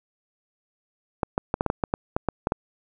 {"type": "clicks", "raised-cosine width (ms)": 1, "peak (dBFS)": -8, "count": 12, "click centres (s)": [1.232, 1.379, 1.541, 1.609, 1.663, 1.701, 1.838, 1.939, 2.165, 2.287, 2.471, 2.521], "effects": []}